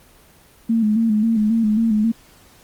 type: tone with vibrato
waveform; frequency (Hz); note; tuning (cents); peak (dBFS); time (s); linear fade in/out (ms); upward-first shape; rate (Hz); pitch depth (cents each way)
sine; 220; A3; 0; -14; 0.69-2.12; 10; square; 3.7; 60
effects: pink hiss -50 dBFS RMS until 2.63 s + Opus 24 kbps